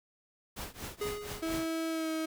pink noise with tremolo, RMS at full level -39 dBFS, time 0.56-1.67 s, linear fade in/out 10 ms, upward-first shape triangle, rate 4.3 Hz, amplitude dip 95%
square tone with exponential decay, 415.3 Hz, G#4, in tune, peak -32 dBFS, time 1.01-1.89 s, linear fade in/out 5 ms, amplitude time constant 190 ms
35% pulse tone with pitch glide, 325 to 318.7 Hz, E4 to D#4, -24 to +42 cents, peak -30 dBFS, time 1.42-2.26 s, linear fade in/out 10 ms, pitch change -34 cents, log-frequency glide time 1.89-2.1 s
effects none

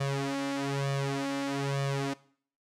sawtooth tone with flanger, 138.59 Hz, C#3, in tune, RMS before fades -31 dBFS, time 0-2.14 s, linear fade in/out 10 ms, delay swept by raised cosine 1.7 to 3.8 ms, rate 1.1 Hz, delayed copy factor +0.9, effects noise-tail reverb RT60 0.5 s tail -19 dB re dry + low-pass 8000 Hz 12 dB/octave

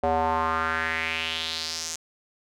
square tone with band-pass filter sweep, 81 Hz, E2, 30 cents flat, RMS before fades -27 dBFS, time 0.03-1.96 s, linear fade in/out 5 ms, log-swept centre 650 to 6700 Hz, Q 3.4, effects none

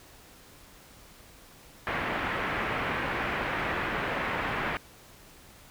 white low-pass noise, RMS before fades -31 dBFS, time 1.87-4.77 s, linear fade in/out 0 ms, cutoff 2200 Hz, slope 24 dB/octave, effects pink hiss -53 dBFS RMS until 5.7 s

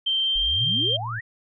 sine tone with pitch glide, 3136 to 3169 Hz, G7 to G7, 0 to +18 cents, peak -20 dBFS, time 0.06-0.97 s, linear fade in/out 10 ms, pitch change +18 cents, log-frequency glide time 0.22-0.45 s
sine exponential sweep, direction up, 33.15 to 1975.5 Hz, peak -29 dBFS, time 0.35-1.21 s, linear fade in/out 10 ms
sine tone with vibrato, 113.4 Hz, A#2, 47 cents flat, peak -30 dBFS, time 0.6-1.2 s, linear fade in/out 20 ms, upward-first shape triangle, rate 4.5 Hz, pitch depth 51 cents each way
effects none

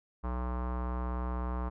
square tone with low-pass filter, 61.74 Hz, B1, in tune, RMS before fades -34 dBFS, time 0.23-1.7 s, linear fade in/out 20 ms, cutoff 1100 Hz, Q 3.4, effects none

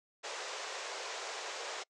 pink band-pass noise, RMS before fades -42 dBFS, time 0.23-1.84 s, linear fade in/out 20 ms, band 410 to 7500 Hz, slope 48 dB/octave, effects noise-tail reverb RT60 0.1 s tail -26 dB re dry

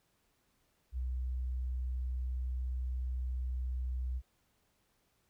sine tone, 62.9 Hz, B1, 32 cents sharp, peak -33 dBFS, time 0.92-4.22 s, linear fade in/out 50 ms, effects pink hiss -75 dBFS RMS until 5.29 s

